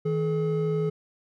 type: tone pair together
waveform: triangle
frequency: 159.6 / 426.4 Hz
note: D#3 / G#4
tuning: +44 / +46 cents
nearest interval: octave + perfect fourth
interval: 1702 cents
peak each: -24 dBFS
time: 0.05-0.9 s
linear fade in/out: 10 ms
effects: none